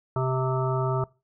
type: harmonic tone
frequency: 130.3 Hz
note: C3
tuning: 7 cents flat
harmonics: 1 / 3 / 5 / 7 / 9 / 10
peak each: -25 / -30 / -32 / -33 / -35 / -35 dBFS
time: 0.16-1.04 s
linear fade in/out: 2 ms
effects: noise-tail reverb RT60 0.3 s tail -23 dB re dry